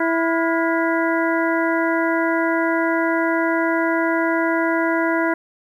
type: harmonic tone with a mistuned harmonic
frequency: 330 Hz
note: E4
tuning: 2 cents sharp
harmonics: 1 / 2 / 3 / 4 / 5 / 6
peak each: -20 / -23 / -25 / -26 / -27 / -28 dBFS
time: 0-5.34 s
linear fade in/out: 5 ms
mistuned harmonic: 4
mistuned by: +130 cents
effects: 9-bit